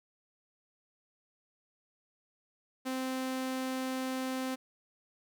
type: tone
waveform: sawtooth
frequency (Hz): 260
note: C4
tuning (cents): -11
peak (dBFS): -29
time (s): 2.85-4.56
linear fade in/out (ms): 20
effects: none